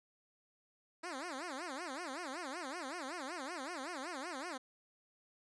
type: tone with vibrato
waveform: 10% pulse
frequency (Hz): 306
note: D#4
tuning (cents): -29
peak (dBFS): -33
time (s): 1.03-4.58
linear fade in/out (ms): 10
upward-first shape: sine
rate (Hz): 5.3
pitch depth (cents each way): 300
effects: resampled to 22050 Hz